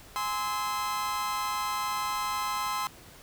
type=chord; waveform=40% pulse; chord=Ab augmented; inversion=none; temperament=just; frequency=830.6 / 1038.3 / 1297.8 Hz; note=Ab5 / C6 / E6; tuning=0 / -14 / -27 cents; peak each=-36 / -30 / -34 dBFS; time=0.16-2.87 s; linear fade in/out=0 ms; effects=pink hiss -51 dBFS RMS until 3.22 s